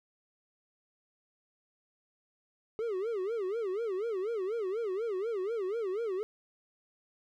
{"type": "tone with vibrato", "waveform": "triangle", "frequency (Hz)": 415.9, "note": "G#4", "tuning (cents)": 2, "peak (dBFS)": -29, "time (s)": [2.79, 6.23], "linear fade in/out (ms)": 0, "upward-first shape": "sine", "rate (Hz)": 4.1, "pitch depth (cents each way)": 220, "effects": []}